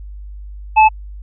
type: tone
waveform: square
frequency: 868 Hz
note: A5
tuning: 24 cents flat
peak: -6 dBFS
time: 0.76-0.89 s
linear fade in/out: 20 ms
effects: added 50 Hz sine -29 dBFS peak until 1.22 s + resampled to 8000 Hz